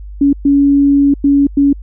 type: tone bursts at uneven times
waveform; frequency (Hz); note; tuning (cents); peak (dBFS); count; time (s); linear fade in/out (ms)
sine; 281.6; C#4; +27; -6; 4; 0.21-0.33 / 0.45-1.14 / 1.24-1.47 / 1.57-1.73; 5
effects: added 50 Hz sine -26 dBFS peak until 1.82 s